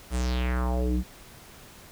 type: tone with low-pass filter sweep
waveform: square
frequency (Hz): 62.1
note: B1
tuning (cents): +10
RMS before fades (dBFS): -26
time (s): 0.1-1.04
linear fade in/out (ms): 50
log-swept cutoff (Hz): 11000 to 200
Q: 3.3
effects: pink hiss -49 dBFS RMS until 1.91 s